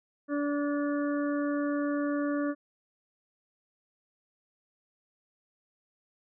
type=harmonic tone; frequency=289.2 Hz; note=D4; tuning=27 cents flat; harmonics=1 / 2 / 4 / 5 / 6; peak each=-28 / -34 / -40 / -42 / -44 dBFS; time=0.28-2.55 s; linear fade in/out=50 ms; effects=none